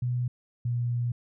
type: tone pair in turn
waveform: sine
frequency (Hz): 123.3 / 120.41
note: B2 / B2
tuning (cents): -2 / -43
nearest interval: unison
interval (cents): 41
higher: first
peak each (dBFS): -25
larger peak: neither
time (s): 0.02-0.28 / 0.65-1.12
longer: second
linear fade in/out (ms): 5
effects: none